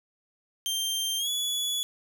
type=tone with pitch glide; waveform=sawtooth; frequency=3160 to 3406 Hz; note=G7 to G#7; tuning=+13 to +43 cents; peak=-24 dBFS; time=0.66-1.83 s; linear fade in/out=0 ms; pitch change=+130 cents; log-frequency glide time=1.18-1.29 s; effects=none